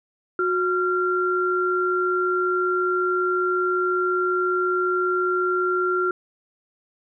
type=tone pair together; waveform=sine; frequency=364.8 / 1377.3 Hz; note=F#4 / F6; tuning=-24 / -24 cents; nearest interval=octave + major seventh; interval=2300 cents; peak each=-22 dBFS; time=0.39-6.11 s; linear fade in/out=2 ms; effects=none